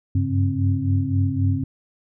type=tone cluster; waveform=sine; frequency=95.5 / 99.3 / 137.8 / 266.6 Hz; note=G2 / G2 / C#3 / C4; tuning=-45 / +23 / -10 / +33 cents; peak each=-23 / -21 / -27 / -25 dBFS; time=0.15-1.64 s; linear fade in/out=5 ms; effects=none